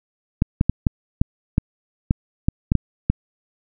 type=clicks; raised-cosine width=5 ms; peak=-3 dBFS; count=11; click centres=0.421 / 0.611 / 0.696 / 0.868 / 1.215 / 1.581 / 2.109 / 2.485 / 2.719 / 2.753 / 3.1 s; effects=none